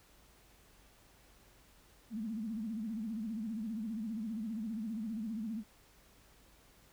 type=tone with vibrato; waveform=sine; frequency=220 Hz; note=A3; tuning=in tune; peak=-36 dBFS; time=2.1-5.64 s; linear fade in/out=50 ms; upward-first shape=sine; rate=15 Hz; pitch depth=120 cents each way; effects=added 50 Hz sine -68 dBFS peak until 6.92 s + pink hiss -64 dBFS RMS until 6.92 s